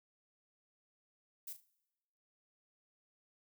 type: noise with echo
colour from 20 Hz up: violet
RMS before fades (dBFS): -45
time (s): 1.47-1.53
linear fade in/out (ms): 5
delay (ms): 37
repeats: 3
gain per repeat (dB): -10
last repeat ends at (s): 1.641
effects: noise-tail reverb RT60 1.0 s tail -22 dB re dry